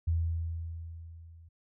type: tone with level ramp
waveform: sine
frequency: 82.8 Hz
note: E2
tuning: 8 cents sharp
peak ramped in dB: -24 to -51 dBFS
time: 0.07-1.49 s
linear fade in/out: 10 ms
effects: none